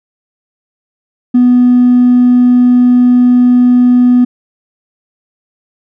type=tone with hard clipping; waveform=sine; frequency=246.9 Hz; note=B3; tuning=in tune; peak=-4 dBFS; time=1.34-4.25 s; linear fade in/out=10 ms; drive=1 dB; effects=none